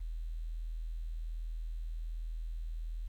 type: tone with quantisation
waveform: sine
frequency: 40.64 Hz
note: E1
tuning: 24 cents flat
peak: -36 dBFS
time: 0-3.08 s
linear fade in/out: 10 ms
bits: 11
effects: none